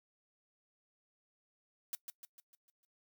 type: noise with echo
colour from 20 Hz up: blue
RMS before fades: -39 dBFS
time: 1.93-1.95 s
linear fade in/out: 0 ms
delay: 150 ms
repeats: 6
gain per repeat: -6 dB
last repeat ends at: 2.85 s
effects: noise-tail reverb RT60 0.1 s tail -21 dB re dry